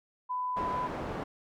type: tone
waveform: sine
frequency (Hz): 1000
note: B5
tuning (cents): +21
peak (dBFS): -30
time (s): 0.29-0.88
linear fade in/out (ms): 20
type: low-pass noise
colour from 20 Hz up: white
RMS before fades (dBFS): -37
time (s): 0.56-1.24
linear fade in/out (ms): 10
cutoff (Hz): 810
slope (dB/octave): 12
effects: none